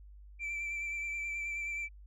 sine tone with vibrato, 2337 Hz, D7, 9 cents flat, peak -32 dBFS, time 0.39-1.89 s, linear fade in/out 50 ms, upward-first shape sine, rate 9.4 Hz, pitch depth 22 cents each way, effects tanh soft clip ceiling -34 dBFS + added 50 Hz sine -50 dBFS peak until 2.06 s

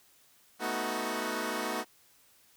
10% pulse chord, B dominant seventh, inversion third, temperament equal with one note detuned, 220 / 246.9 / 313.3 / 370 Hz, A3 / B3 / D#4 / F#4, 0 / 0 / +12 / 0 cents, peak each -29 dBFS, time 0.59-1.85 s, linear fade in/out 50 ms, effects white hiss -63 dBFS RMS until 2.56 s

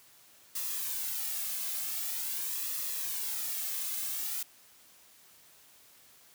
blue noise with flanger, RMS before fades -35 dBFS, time 0.55-4.43 s, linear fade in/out 5 ms, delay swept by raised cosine 1.3 to 2.15 ms, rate 0.45 Hz, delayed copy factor -0.55, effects white hiss -59 dBFS RMS until 6.34 s + high-pass 60 Hz 12 dB/octave

